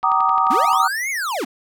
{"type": "chord", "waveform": "sine", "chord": "Eb major seventh", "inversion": "first", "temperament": "equal with one note detuned", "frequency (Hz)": [765.2, 932.3, 1174.7, 1244.5], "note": ["G5", "Bb5", "D6", "Eb6"], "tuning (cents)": [-42, 0, 0, 0], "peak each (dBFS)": [-21, -20, -20, -18], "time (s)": [0.03, 0.88], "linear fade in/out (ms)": 10}
{"type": "click train", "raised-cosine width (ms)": 0.3, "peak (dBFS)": -20, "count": 9, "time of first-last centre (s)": [0.03, 0.732], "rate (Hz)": 11.4}
{"type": "linear two-way sweep", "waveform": "square", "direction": "up then down", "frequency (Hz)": [200, 2244, 200], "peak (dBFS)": -22, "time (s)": [0.5, 1.45], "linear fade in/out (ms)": 10, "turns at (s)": 1.1}
{"effects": []}